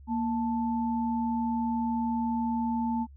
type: tone pair together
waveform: sine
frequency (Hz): 234 / 880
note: A#3 / A5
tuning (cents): +7 / 0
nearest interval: octave + major seventh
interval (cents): 2293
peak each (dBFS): -27 / -32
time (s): 0.07-3.07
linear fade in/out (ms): 50
effects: added 69 Hz sine -47 dBFS peak until 3.16 s